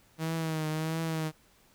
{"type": "tone with vibrato", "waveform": "sawtooth", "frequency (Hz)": 159.1, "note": "D#3", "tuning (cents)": 39, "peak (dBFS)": -26, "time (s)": [0.18, 1.32], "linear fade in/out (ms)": 50, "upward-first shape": "triangle", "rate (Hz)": 1.5, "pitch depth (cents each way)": 53, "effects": ["pink hiss -63 dBFS RMS until 1.74 s"]}